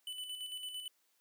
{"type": "tone with tremolo", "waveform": "square", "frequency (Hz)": 2995, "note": "F#7", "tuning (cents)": 20, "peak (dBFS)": -40, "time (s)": [0.07, 0.88], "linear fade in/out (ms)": 2, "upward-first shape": "square", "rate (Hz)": 8.9, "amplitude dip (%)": 45, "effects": ["white hiss -75 dBFS RMS until 1.2 s", "high-pass 300 Hz 12 dB/octave"]}